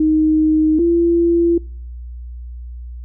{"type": "tone pair in turn", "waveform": "sine", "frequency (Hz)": [311.1, 339.9], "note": ["D#4", "F4"], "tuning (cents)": [0, -47], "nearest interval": "major second", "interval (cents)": 153, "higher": "second", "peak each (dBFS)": -11, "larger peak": "neither", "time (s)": [[0, 0.79], [0.79, 1.58]], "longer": "neither", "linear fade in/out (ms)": 5, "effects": ["noise-tail reverb RT60 0.6 s tail -26 dB re dry", "added 60 Hz sine -28 dBFS peak until 3.04 s"]}